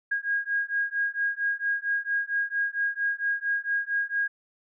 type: beating tone pair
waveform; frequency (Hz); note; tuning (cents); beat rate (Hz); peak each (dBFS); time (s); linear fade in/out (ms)
sine; 1632 / 1636.4; G#6 / G#6; -31 / -26; 4.4; -28; 0.11-4.28; 10
effects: none